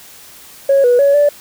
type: tone with pitch steps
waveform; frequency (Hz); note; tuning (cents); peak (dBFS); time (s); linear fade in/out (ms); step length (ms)
sine; 551 / 488.1 / 562 / 582; C#5 / B4 / C#5 / D5; -11 / -20 / +24 / -16; -6; 0.69-1.29; 5; 150
effects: tanh soft clip ceiling -4 dBFS + white hiss -39 dBFS RMS until 1.4 s